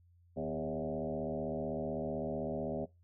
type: tone with frequency modulation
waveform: sine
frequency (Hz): 400.9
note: G4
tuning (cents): +39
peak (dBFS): -34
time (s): 0.36-2.86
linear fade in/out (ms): 20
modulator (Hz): 75.8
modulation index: 3.5
effects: noise-tail reverb RT60 0.2 s tail -20 dB re dry + added 87 Hz sine -62 dBFS peak until 3.03 s